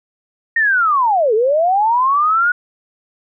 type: linear two-way sweep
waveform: sine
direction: down then up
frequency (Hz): 1864.7 to 415.3 to 1469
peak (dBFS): -11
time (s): 0.56-2.52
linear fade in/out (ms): 5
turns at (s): 1.34
effects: none